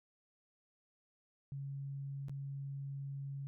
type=tone with dropouts; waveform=sine; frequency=138.59 Hz; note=C#3; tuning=in tune; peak=-40 dBFS; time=1.52-3.47 s; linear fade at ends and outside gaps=0 ms; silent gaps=2.284-2.295 s; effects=none